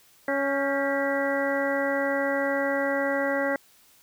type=harmonic tone with a mistuned harmonic; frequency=277.9 Hz; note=C#4; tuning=4 cents sharp; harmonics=1 / 2 / 3 / 4 / 5 / 6 / 7; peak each=-30 / -26 / -34 / -38 / -36 / -33 / -31 dBFS; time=0.28-3.56 s; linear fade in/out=2 ms; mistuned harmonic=6; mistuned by=-69 cents; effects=white hiss -58 dBFS RMS until 4.02 s